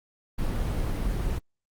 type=noise; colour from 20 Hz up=brown; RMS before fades=-27 dBFS; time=0.38-1.39 s; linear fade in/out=10 ms; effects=Opus 24 kbps